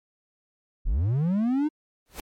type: linear sweep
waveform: triangle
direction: up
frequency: 30.87 to 312.1 Hz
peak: -19 dBFS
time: 0.85-1.69 s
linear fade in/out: 20 ms
type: noise with exponential growth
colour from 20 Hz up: pink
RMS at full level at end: -33 dBFS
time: 2.06-2.2 s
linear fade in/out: 0 ms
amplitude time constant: 29 ms
effects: MP3 64 kbps